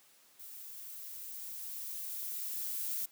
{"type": "noise with level ramp", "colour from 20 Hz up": "violet", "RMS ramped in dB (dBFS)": [-49, -36], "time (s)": [0.39, 3.06], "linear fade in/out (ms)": 10, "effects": ["white hiss -64 dBFS RMS until 3.11 s", "high-pass 150 Hz 12 dB/octave"]}